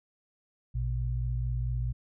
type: tone pair together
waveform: sine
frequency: 57.62 / 122.1 Hz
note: A#1 / B2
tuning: -19 / -19 cents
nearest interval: octave + minor second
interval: 1300 cents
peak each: -30 / -31 dBFS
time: 0.74-1.93 s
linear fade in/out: 20 ms
effects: none